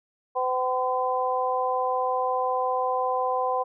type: harmonic tone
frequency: 254.5 Hz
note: C4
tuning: 48 cents flat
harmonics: 2 / 3 / 4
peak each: -27 / -27 / -27 dBFS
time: 0.35-3.64 s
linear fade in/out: 20 ms
effects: none